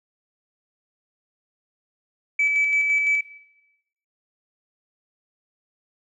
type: tone with tremolo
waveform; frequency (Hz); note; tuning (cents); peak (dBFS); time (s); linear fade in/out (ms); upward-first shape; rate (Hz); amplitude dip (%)
sine; 2300; D7; -37; -16; 2.39-3.21; 5; square; 5.9; 35
effects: noise-tail reverb RT60 0.9 s tail -17 dB re dry + tanh soft clip ceiling -13 dBFS